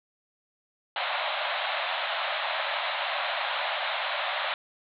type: band-pass noise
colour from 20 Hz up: pink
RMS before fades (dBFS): -30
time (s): 0.96-4.54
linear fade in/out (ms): 2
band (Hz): 570 to 4000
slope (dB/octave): 96
effects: none